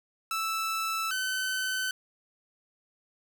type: tone pair in turn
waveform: sawtooth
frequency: 1318.5 / 1521 Hz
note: E6 / F#6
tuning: 0 / +47 cents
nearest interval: major second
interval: 247 cents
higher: second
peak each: -25 dBFS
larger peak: neither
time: 0.31-1.11 / 1.11-1.91 s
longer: neither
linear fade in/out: 2 ms
effects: 10-bit